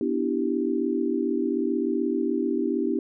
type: chord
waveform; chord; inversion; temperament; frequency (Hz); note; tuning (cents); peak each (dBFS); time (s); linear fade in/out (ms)
sine; E minor seventh; second; equal with one note detuned; 246.9 / 293.7 / 329.6 / 390.4; B3 / D4 / E4 / G4; 0 / 0 / 0 / -7; -28; 0.01-2.99; 2
effects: none